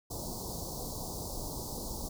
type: band-stop noise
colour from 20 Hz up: pink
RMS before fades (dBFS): -39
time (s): 0.1-2.09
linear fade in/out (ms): 10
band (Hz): 1000 to 4300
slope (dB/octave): 48
effects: none